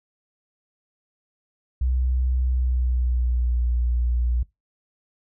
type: tone with pitch glide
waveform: sine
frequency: 63.3 to 60.13 Hz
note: B1 to B1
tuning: +43 to -46 cents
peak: -19 dBFS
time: 1.81-4.43 s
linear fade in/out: 5 ms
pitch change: -89 cents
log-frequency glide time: 2.44-3.58 s
effects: noise-tail reverb RT60 0.2 s tail -22 dB re dry